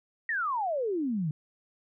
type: exponential sweep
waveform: sine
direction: down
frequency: 1914 to 143.7 Hz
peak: -27 dBFS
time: 0.29-1.31 s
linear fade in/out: 2 ms
effects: none